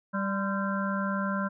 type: harmonic tone with a mistuned harmonic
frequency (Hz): 196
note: G3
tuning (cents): 0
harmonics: 1 / 3 / 5 / 7 / 8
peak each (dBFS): -29 / -36 / -35 / -35 / -37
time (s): 0.13-1.49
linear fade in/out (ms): 20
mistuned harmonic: 5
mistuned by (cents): +81
effects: none